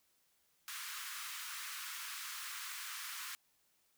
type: high-pass noise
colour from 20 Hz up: pink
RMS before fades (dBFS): -45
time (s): 0.68-3.35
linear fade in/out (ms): 0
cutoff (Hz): 1100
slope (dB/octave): 48
effects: white hiss -75 dBFS RMS until 3.97 s

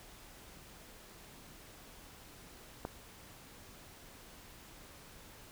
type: click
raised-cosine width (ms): 1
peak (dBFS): -23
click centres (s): 2.851
effects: pink hiss -55 dBFS RMS until 5.51 s

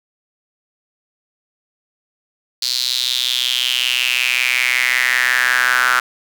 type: tone with high-pass filter sweep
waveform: sawtooth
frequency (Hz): 125.4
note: B2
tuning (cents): +27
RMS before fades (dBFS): -17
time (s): 2.62-6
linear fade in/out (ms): 5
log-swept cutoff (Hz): 4400 to 1400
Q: 5.7
effects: none

